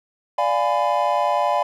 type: chord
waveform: triangle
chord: D diminished seventh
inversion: none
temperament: equal with one note detuned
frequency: 587.3 / 698.5 / 830.6 / 1005 Hz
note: D5 / F5 / Ab5 / Cb6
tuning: 0 / 0 / 0 / +30 cents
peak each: -21 dBFS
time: 0.38-1.63 s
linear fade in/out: 5 ms
effects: none